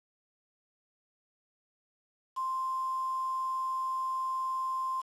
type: tone with quantisation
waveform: sine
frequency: 1046.5 Hz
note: C6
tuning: in tune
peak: -30 dBFS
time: 2.36-5.02 s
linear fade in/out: 20 ms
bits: 8
effects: low-pass 9000 Hz 12 dB/octave